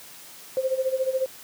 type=tone with tremolo; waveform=sine; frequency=523.3 Hz; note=C5; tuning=in tune; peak=-19 dBFS; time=0.57-1.26 s; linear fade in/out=0 ms; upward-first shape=sine; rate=14 Hz; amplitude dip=80%; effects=white hiss -45 dBFS RMS until 1.43 s + high-pass 100 Hz 12 dB/octave